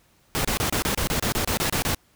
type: noise bursts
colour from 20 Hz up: pink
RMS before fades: -24 dBFS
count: 13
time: 0.35-1.947 s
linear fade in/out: 0 ms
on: 97 ms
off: 28 ms
effects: pink hiss -61 dBFS RMS until 2.15 s